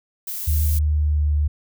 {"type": "noise", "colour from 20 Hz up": "violet", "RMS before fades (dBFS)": -29, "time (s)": [0.27, 0.79], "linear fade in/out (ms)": 5}
{"type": "tone with pitch glide", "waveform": "sine", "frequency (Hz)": [75.7, 74.23], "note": ["D#2", "D2"], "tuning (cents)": [-47, 19], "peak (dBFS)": -16, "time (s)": [0.47, 1.48], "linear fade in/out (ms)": 10, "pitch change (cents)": -34, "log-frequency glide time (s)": [0.79, 1.32]}
{"effects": []}